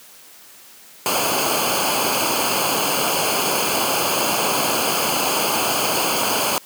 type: noise with comb filter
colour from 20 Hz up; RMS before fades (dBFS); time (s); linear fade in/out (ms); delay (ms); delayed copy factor
pink; -20; 1.06-6.58; 0; 0.53; -0.8
effects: white hiss -45 dBFS RMS until 6.65 s + high-pass 150 Hz 12 dB/octave